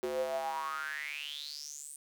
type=tone with high-pass filter sweep; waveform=square; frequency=73.42 Hz; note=D2; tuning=in tune; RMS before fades=-38 dBFS; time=0.03-1.96 s; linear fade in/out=0 ms; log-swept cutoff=390 to 9300 Hz; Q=9.6; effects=none